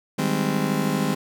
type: chord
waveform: 35% pulse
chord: Ab major seventh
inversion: second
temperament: just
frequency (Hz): 155.74 / 194.67 / 207.7 / 259.6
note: Eb3 / G3 / Ab3 / C4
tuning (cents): +2 / -12 / 0 / -13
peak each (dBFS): -25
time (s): 0.18-1.15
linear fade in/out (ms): 10
effects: none